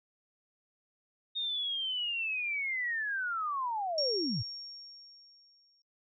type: linear sweep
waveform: sine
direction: down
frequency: 3706 to 87.31 Hz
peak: -31 dBFS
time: 1.35-4.43 s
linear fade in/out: 20 ms
type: tone with exponential decay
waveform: sine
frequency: 5540 Hz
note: F8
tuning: 15 cents flat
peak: -28 dBFS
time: 3.98-5.82 s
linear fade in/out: 2 ms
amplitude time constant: 400 ms
effects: noise-tail reverb RT60 0.1 s tail -25 dB re dry